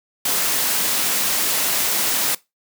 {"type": "noise", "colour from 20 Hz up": "white", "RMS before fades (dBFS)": -20, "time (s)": [0.25, 2.35], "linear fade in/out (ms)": 5, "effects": ["noise-tail reverb RT60 0.2 s tail -20 dB re dry", "high-pass 150 Hz 12 dB/octave"]}